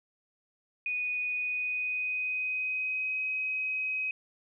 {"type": "tone with pitch glide", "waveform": "sine", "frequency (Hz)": [2478, 2530], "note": ["D#7", "D#7"], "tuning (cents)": [-8, 28], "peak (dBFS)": -29, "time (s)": [0.86, 4.11], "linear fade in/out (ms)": 2, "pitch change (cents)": 36, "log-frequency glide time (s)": [1.3, 3.21], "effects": []}